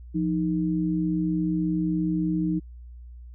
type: tone pair together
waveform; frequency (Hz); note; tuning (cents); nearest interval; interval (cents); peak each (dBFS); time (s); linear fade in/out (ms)
sine; 174.61 / 311.4; F3 / D#4; 0 / +2; minor seventh; 1002; -25; 0.14-2.6; 20
effects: added 60 Hz sine -40 dBFS peak until 3.34 s